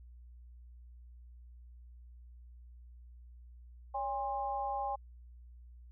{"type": "tone with amplitude modulation", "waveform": "sine", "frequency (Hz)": 811, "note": "G#5", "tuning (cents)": -41, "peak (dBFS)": -29, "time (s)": [3.94, 4.96], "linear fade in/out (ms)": 10, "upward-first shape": "sine", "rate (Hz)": 245, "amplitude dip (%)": 90, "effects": ["added 60 Hz sine -51 dBFS peak until 5.91 s"]}